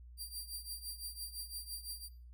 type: tone with tremolo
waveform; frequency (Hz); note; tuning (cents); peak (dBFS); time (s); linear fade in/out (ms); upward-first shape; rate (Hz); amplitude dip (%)
15% pulse; 4721; D8; +8; -33; 0.17-2.09; 50; triangle; 5.9; 90
effects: noise-tail reverb RT60 0.4 s tail -18 dB re dry + added 60 Hz sine -51 dBFS peak until 2.33 s